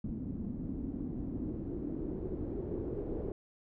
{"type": "noise with low-pass filter sweep", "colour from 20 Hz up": "pink", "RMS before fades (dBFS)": -38, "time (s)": [0.04, 3.32], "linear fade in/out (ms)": 2, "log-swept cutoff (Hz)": [230, 420], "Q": 3.6, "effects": []}